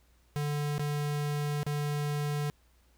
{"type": "tone with dropouts", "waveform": "square", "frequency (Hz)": 146.83, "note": "D3", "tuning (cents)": 0, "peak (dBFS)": -30, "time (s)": [0.36, 2.5], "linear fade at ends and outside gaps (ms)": 0, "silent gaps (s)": [[0.781, 0.795], [1.631, 1.665]], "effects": ["added 60 Hz sine -63 dBFS peak until 2.97 s", "pink hiss -69 dBFS RMS until 2.97 s"]}